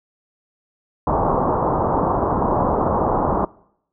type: low-pass noise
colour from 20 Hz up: white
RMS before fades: -19 dBFS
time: 1.07-3.45 s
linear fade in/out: 2 ms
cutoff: 1100 Hz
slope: 48 dB/octave
effects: noise-tail reverb RT60 0.7 s tail -22 dB re dry